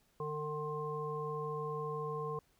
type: harmonic tone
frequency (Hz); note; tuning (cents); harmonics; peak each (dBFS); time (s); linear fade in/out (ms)
151; D3; +48; 1 / 3 / 5 / 7; -42 / -39 / -51 / -41; 0.2-2.39; 2
effects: pink hiss -72 dBFS RMS until 2.59 s